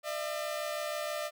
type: tone pair together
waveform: sawtooth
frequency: 602.8 / 669 Hz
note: D5 / E5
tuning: +45 / +25 cents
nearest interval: major second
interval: 180 cents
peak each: -31 / -35 dBFS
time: 0.03-1.31 s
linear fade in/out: 50 ms
effects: none